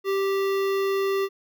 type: tone with notch filter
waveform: square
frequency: 391.2 Hz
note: G4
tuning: 4 cents flat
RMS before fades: -24 dBFS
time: 0.04-1.29 s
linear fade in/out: 50 ms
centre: 8300 Hz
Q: 0.62
effects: none